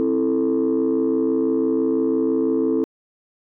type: chord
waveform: sine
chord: A minor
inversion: first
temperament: just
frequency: 264 / 330 / 440 Hz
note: C4 / E4 / A4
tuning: +16 / +2 / 0 cents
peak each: -20 dBFS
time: 0-2.84 s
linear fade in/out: 0 ms
effects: tanh soft clip ceiling -12 dBFS